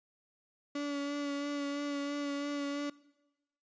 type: tone with vibrato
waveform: 35% pulse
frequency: 285.9 Hz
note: D4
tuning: 46 cents flat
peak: -32 dBFS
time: 0.75-2.9 s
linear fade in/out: 5 ms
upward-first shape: sine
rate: 3 Hz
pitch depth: 20 cents each way
effects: noise-tail reverb RT60 1.0 s tail -21 dB re dry + resampled to 16000 Hz